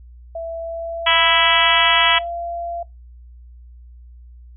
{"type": "tone with pitch glide", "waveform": "sine", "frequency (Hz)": [663, 686], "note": ["E5", "F5"], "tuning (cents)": [10, -31], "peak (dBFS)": -24, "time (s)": [0.35, 2.83], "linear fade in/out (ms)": 5, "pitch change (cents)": 59, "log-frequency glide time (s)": [0.59, 1.91]}
{"type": "harmonic tone", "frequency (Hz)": 329.6, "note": "E4", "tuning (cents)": 0, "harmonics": [3, 4, 5, 6, 7, 8, 9, 10], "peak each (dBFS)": [-20, -21, -24, -20, -23, -23, -20, -19], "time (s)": [1.06, 2.19], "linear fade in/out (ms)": 10}
{"effects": ["noise-tail reverb RT60 0.2 s tail -21 dB re dry", "added 60 Hz sine -39 dBFS peak until 4.56 s"]}